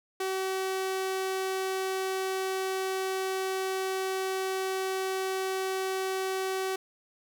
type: tone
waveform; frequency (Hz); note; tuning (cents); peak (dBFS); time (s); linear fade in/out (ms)
sawtooth; 380; F#4; +46; -25; 0.2-6.76; 5
effects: none